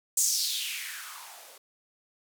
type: noise with band-pass filter sweep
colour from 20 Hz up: violet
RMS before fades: -32 dBFS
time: 0.17-1.58 s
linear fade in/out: 5 ms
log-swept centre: 7500 to 470 Hz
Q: 3.7
effects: none